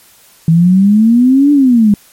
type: exponential two-way sweep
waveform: sine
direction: up then down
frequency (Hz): 160 to 294.4 to 199.8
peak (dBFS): -4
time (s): 0.48-1.94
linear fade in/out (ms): 2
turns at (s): 1.52
effects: white hiss -44 dBFS RMS until 2.12 s + MP3 64 kbps